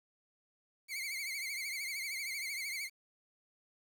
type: tone with vibrato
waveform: sawtooth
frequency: 2184 Hz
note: C#7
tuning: 26 cents flat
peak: -34 dBFS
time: 0.88-2.9 s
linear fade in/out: 50 ms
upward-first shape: triangle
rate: 13 Hz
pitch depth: 120 cents each way
effects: 10-bit